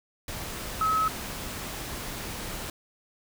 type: tone in noise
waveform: sine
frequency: 1287 Hz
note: E6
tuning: 42 cents flat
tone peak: -22 dBFS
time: 0.81-1.08 s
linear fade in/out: 2 ms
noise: pink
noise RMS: -36 dBFS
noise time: 0.28-2.7 s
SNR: +11 dB
effects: none